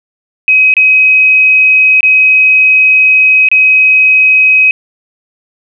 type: tone with dropouts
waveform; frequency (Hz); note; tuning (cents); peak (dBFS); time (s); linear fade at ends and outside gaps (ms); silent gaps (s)
sine; 2533; D#7; +30; -3; 0.48-4.71; 1; 0.74-0.767 / 2.007-2.03 / 3.487-3.515
effects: none